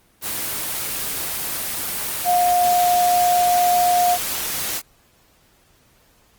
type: tone in noise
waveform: sine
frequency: 712 Hz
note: F5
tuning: 33 cents sharp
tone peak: -14 dBFS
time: 2.24-4.18 s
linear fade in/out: 50 ms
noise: white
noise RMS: -25 dBFS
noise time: 0.21-4.82 s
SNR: +8 dB
effects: pink hiss -57 dBFS RMS until 6.38 s + Opus 24 kbps